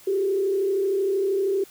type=tone with frequency modulation; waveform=sine; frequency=390.3 Hz; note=G4; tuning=8 cents flat; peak=-20 dBFS; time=0.07-1.64 s; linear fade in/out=5 ms; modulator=32.9 Hz; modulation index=0.63; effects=white hiss -50 dBFS RMS until 1.7 s